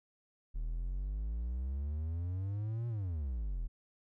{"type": "exponential two-way sweep", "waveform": "triangle", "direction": "up then down", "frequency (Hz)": [37.51, 120, 37.51], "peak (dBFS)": -32, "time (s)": [0.54, 3.68], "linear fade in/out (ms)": 20, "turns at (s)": 2.88, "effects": []}